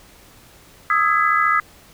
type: chord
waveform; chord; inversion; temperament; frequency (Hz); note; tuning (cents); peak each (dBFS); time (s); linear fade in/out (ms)
sine; E major seventh; third; equal with one note detuned; 1244.5 / 1318.5 / 1661.2 / 2011; D#6 / E6 / G#6 / B6; 0 / 0 / 0 / +31; -17 / -21 / -22 / -22; 0.9-1.6; 2
effects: pink hiss -48 dBFS RMS until 1.93 s